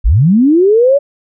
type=linear sweep; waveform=sine; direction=up; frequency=35.06 to 579 Hz; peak=-5 dBFS; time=0.04-0.99 s; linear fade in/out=20 ms; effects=none